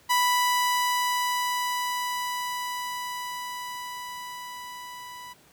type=tone with level ramp; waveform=sawtooth; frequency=987.8 Hz; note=B5; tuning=in tune; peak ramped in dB=-16 to -36 dBFS; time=0.09-5.34 s; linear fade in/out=20 ms; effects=pink hiss -57 dBFS RMS until 5.52 s + high-pass 80 Hz 12 dB/octave